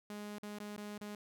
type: tone with dropouts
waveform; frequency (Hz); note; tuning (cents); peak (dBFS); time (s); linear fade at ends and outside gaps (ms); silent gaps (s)
sawtooth; 207.7; G#3; 0; -39; 0.1-1.15; 2; 0.384-0.43 / 0.586-0.601 / 0.765-0.777 / 0.979-1.012
effects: none